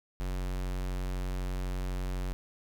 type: tone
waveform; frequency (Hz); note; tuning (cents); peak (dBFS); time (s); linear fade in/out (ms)
square; 46; F#1; -9; -32; 0.2-2.33; 0
effects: none